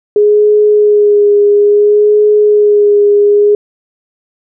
sine tone with vibrato, 415.3 Hz, G#4, in tune, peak -4 dBFS, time 0.16-3.55 s, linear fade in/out 2 ms, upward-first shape sine, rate 0.59 Hz, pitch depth 22 cents each way, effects none

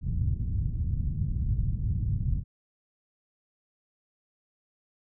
white low-pass noise, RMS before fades -28 dBFS, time 0.01-2.44 s, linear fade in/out 50 ms, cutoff 130 Hz, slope 24 dB/octave, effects none

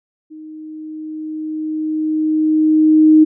sine tone with level ramp, 311.1 Hz, D#4, in tune, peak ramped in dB -32 to -4 dBFS, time 0.3-3.25 s, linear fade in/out 20 ms, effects none

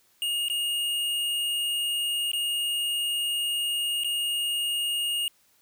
square tone with dropouts, 2850 Hz, F7, 34 cents sharp, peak -26 dBFS, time 0.22-5.28 s, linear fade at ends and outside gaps 1 ms, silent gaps 0.484-0.499 / 2.316-2.333 / 4.036-4.045 s, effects white hiss -64 dBFS RMS until 5.61 s

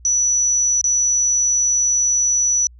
sine tone with dropouts, 5920 Hz, F#8, in tune, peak -14 dBFS, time 0.05-2.67 s, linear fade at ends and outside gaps 1 ms, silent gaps 0.813-0.841 s, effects added 60 Hz sine -41 dBFS peak until 2.79 s

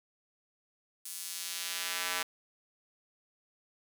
square tone with high-pass filter sweep, 90 Hz, F#2, 47 cents flat, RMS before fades -37 dBFS, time 1.05-2.23 s, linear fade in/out 5 ms, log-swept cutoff 8100 to 1300 Hz, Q 0.74, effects none

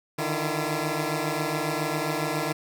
10% pulse tone cluster, 149.8 / 157.1 / 338.6 Hz, D3 / D#3 / E4, +35 / +17 / +46 cents, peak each -22 dBFS, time 0.18-2.53 s, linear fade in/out 10 ms, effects none

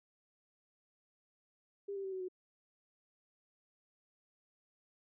sine tone with pitch steps, 400.3 / 391.8 / 383.6 / 375.4 / 367.5 Hz, G4 / G4 / G4 / F#4 / F#4, +36 / -1 / -37 / +25 / -12 cents, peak -38 dBFS, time 1.88-2.285 s, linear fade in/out 10 ms, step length 81 ms, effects none

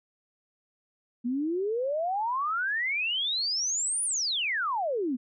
sine exponential two-way sweep, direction up then down, 233.1 to 9956 to 233.1 Hz, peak -26 dBFS, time 1.24-5.17 s, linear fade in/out 20 ms, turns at 4.04 s, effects none

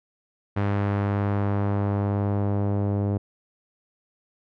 sawtooth tone with low-pass filter sweep, 101 Hz, G#2, 48 cents flat, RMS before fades -24 dBFS, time 0.56-3.18 s, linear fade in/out 10 ms, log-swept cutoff 1900 to 560 Hz, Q 0.93, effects none

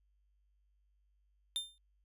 45% pulse tone with exponential decay, 3600 Hz, A7, 39 cents sharp, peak -31 dBFS, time 1.56-1.78 s, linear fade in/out 0 ms, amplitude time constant 46 ms, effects added 50 Hz sine -70 dBFS peak until 2.04 s + resampled to 32000 Hz

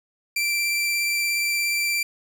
sawtooth tone with vibrato, 2349 Hz, D7, in tune, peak -18 dBFS, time 0.36-2.03 s, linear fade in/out 5 ms, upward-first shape sine, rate 17 Hz, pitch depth 12 cents each way, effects 9-bit

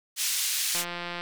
white band-pass noise, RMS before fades -28 dBFS, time 0.16-0.85 s, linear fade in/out 50 ms, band 2500 to 10000 Hz, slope 12 dB/octave
click train, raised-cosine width 0.3 ms, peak -18 dBFS, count 81, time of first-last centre 0.75-1.21 s, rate 174 Hz
effects none

